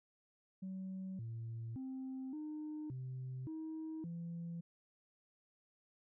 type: tone with pitch steps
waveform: sine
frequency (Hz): 189.1 / 114.4 / 262.4 / 305.1 / 129.1 / 317.3 / 169.2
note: F#3 / A#2 / C4 / D#4 / C3 / D#4 / E3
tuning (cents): +38 / -32 / +5 / -34 / -23 / +34 / +45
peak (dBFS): -40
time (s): 0.62-4.61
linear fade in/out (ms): 10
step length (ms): 570
effects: tanh soft clip ceiling -39 dBFS